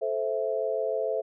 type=chord; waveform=sine; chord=A minor; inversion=none; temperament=equal with one note detuned; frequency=436.5 / 523.3 / 659.3 Hz; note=A4 / C5 / E5; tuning=-14 / 0 / 0 cents; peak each=-30 dBFS; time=0.01-1.22 s; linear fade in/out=20 ms; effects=none